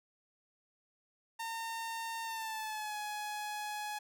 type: tone with pitch glide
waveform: sawtooth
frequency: 911 to 840.2 Hz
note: A#5 to G#5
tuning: -40 to +20 cents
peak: -34 dBFS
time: 1.39-3.99 s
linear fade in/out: 10 ms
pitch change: -140 cents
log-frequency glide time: 2.23-2.96 s
effects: none